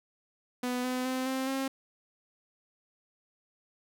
sawtooth tone with pitch steps, 248.5 / 253.3 / 258.2 / 263.1 / 268.2 Hz, B3 / B3 / C4 / C4 / C4, +11 / +44 / -23 / +10 / +43 cents, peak -26 dBFS, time 0.63-1.68 s, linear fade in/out 5 ms, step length 210 ms, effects none

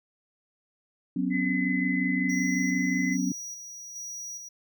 sine chord, F# suspended fourth, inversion none, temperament equal with one note detuned, 185 / 251.7 / 277.2 Hz, F#3 / B3 / C#4, 0 / +33 / 0 cents, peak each -29 dBFS, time 1.16-3.32 s, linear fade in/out 5 ms
sine tone, 2028 Hz, B6, 45 cents sharp, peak -29 dBFS, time 1.3-3.17 s, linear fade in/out 50 ms
square tone with tremolo, 5790 Hz, F#8, 38 cents flat, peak -36 dBFS, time 2.29-4.49 s, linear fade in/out 10 ms, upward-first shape square, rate 1.2 Hz, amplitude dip 40%
effects none

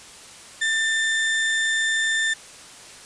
35% pulse tone, 1787 Hz, A6, 26 cents sharp, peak -18 dBFS, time 0.61-2.34 s, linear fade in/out 10 ms, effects white hiss -43 dBFS RMS until 3.05 s + resampled to 22050 Hz

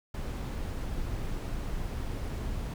brown noise, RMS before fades -34 dBFS, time 0.14-2.74 s, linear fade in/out 5 ms, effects none

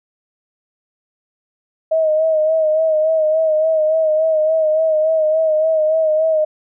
sine tone with vibrato, 630 Hz, D#5, 21 cents sharp, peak -12 dBFS, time 1.91-6.45 s, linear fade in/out 10 ms, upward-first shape sine, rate 3.5 Hz, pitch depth 41 cents each way, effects none

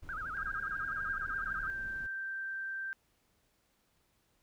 brown noise, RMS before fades -49 dBFS, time 0.02-2.07 s, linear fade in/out 10 ms
sine tone with vibrato, 1420 Hz, F6, 28 cents sharp, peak -37 dBFS, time 0.09-1.7 s, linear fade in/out 0 ms, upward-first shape sine, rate 12 Hz, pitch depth 230 cents each way
sine tone with pitch glide, 1606 to 1567.5 Hz, G6 to G6, +41 to -1 cents, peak -36 dBFS, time 0.37-2.93 s, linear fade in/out 0 ms, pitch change -42 cents, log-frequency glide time 1-1.84 s
effects pink hiss -74 dBFS RMS until 4.42 s

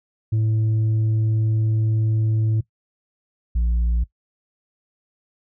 sine tone pair in turn, 109.8 / 58.16 Hz, A2 / A#1, -3 / -3 cents, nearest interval major seventh, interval 1100 cents, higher first, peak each -14 dBFS, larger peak neither, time 0.32-2.61 / 3.55-4.04 s, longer first, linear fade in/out 10 ms, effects noise-tail reverb RT60 0.1 s tail -19 dB re dry + tanh soft clip ceiling -16 dBFS

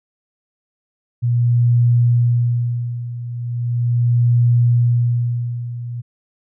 sine tone with tremolo, 120 Hz, B2, 49 cents flat, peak -10 dBFS, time 1.22-6.02 s, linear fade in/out 20 ms, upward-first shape sine, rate 0.38 Hz, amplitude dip 80%, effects none

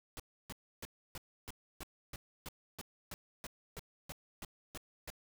pink noise bursts, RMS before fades -45 dBFS, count 16, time 0.17-5.102 s, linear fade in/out 0 ms, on 27 ms, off 300 ms, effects none

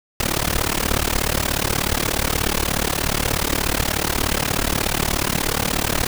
pink noise with amplitude modulation, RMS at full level -17 dBFS, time 0.2-6.07 s, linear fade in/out 2 ms, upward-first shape sine, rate 36.7 Hz, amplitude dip 95%, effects none

